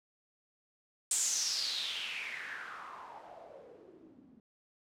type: noise with low-pass filter sweep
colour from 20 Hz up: blue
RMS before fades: -39 dBFS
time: 1.11-4.4 s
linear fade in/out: 2 ms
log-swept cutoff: 8100 to 220 Hz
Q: 5.5
effects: none